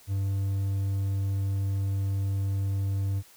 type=tone; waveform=triangle; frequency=98 Hz; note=G2; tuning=in tune; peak=-23 dBFS; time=0.07-3.23 s; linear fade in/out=50 ms; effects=white hiss -55 dBFS RMS until 3.36 s

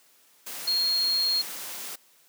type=tone in noise; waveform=sine; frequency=4259 Hz; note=C8; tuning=30 cents sharp; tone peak=-22 dBFS; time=0.67-1.42 s; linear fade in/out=10 ms; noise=white; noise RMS=-37 dBFS; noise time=0.46-1.96 s; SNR=+12 dB; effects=white hiss -60 dBFS RMS until 2.28 s + high-pass 200 Hz 12 dB/octave

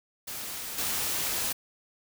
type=noise with level steps; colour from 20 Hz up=white; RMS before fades=-37 / -30 dBFS; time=0.27-1.53 s; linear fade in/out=10 ms; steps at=0.78 s; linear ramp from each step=5 ms; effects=none

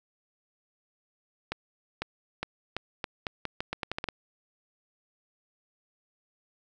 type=accelerating click train; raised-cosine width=0.3 ms; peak=-15 dBFS; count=14; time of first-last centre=1.52-4.087 s; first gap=500 ms; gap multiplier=0.82; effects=none

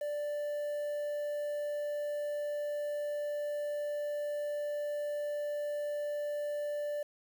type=tone with quantisation; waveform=triangle; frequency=587.3 Hz; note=D5; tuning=in tune; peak=-31 dBFS; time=0.01-7.03 s; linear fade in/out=5 ms; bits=9; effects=none

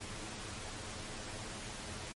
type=noise with comb filter; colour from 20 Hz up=pink; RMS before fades=-44 dBFS; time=0-2.13 s; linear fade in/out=20 ms; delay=9.4 ms; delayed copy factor=+0.55; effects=low-pass 12000 Hz 12 dB/octave + MP3 48 kbps

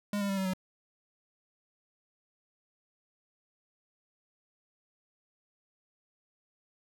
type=tone with pitch steps; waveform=square; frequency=205 / 200.2 / 195.52 / 190.94 / 186.47 Hz; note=G#3 / G3 / G3 / G3 / F#3; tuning=-22 / +37 / -4 / -45 / +14 cents; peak=-30 dBFS; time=0.13-0.535 s; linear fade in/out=2 ms; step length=81 ms; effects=none

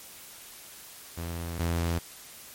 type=tone pair in turn; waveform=sawtooth; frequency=84.5 / 84.5 Hz; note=E2 / E2; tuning=+43 / +43 cents; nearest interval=unison; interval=0 cents; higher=neither; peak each=-29 / -22 dBFS; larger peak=second; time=1.17-1.59 / 1.59-1.99 s; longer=first; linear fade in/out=10 ms; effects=white hiss -47 dBFS RMS until 2.54 s + MP3 64 kbps

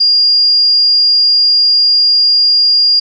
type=tone; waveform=sine; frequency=4822 Hz; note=D8; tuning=45 cents sharp; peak=-6 dBFS; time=0-3 s; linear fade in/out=10 ms; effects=none

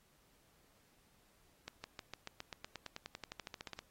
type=accelerating click train; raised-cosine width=0.2 ms; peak=-26 dBFS; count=22; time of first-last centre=1.68-3.79 s; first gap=160 ms; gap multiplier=0.95; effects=pink hiss -71 dBFS RMS until 3.9 s + AAC 48 kbps

